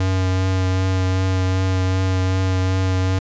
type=tone with vibrato; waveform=square; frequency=93.6 Hz; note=F#2; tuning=20 cents sharp; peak=-17 dBFS; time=0-3.19 s; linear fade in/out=5 ms; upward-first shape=triangle; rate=2.6 Hz; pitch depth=16 cents each way; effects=resampled to 16000 Hz